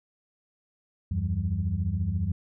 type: tone cluster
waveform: sine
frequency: 80.1 / 94.4 / 167.5 / 194.1 Hz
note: E2 / F#2 / E3 / G3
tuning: -49 / +35 / +28 / -17 cents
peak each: -30 / -27 / -34 / -34 dBFS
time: 1.11-2.32 s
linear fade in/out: 5 ms
effects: tanh soft clip ceiling -15 dBFS